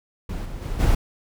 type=noise with level steps; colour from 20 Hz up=brown; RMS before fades=-29 / -33 / -28 / -17 dBFS; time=0.29-0.95 s; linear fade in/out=5 ms; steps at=0.44 / 0.61 / 0.79 s; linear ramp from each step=20 ms; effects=none